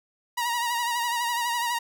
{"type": "tone with vibrato", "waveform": "sawtooth", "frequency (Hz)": 951, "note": "A#5", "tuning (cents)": 34, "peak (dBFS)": -21, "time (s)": [0.37, 1.79], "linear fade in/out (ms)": 10, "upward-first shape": "sine", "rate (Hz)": 12, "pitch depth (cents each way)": 48, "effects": []}